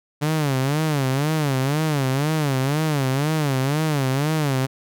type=tone with vibrato; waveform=sawtooth; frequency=143.6 Hz; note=D3; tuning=39 cents flat; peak=-15 dBFS; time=0.21-4.67 s; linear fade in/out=20 ms; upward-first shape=sine; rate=2 Hz; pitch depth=170 cents each way; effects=none